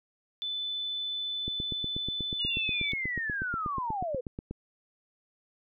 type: tone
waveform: sine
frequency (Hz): 3506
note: A7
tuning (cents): -7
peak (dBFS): -31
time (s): 0.42-2.92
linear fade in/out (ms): 0
type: click train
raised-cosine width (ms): 3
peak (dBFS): -23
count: 26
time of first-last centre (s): 1.48-4.51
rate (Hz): 8.25
type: linear sweep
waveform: sine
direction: down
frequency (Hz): 2941 to 475.5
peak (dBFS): -30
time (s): 2.39-4.21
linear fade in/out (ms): 10
effects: none